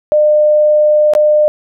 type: tone with dropouts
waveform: sine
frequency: 603 Hz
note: D5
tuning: 46 cents sharp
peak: -6 dBFS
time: 0.12-1.48 s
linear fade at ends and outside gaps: 0 ms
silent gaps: 1.136-1.151 s
effects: none